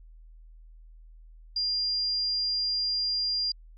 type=tone; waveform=sine; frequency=4800 Hz; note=D8; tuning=37 cents sharp; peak=-25 dBFS; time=1.56-3.52 s; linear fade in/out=5 ms; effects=added 40 Hz sine -47 dBFS peak until 3.77 s + MP3 64 kbps